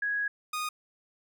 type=tone pair in turn; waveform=sine / sawtooth; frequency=1661.2 / 1235.9 Hz; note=G#6 / D#6; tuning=0 / -12 cents; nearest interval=perfect fourth; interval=512 cents; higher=first; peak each=-27 / -27 dBFS; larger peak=neither; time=0.02-0.28 / 0.53-0.69 s; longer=first; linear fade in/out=5 ms; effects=none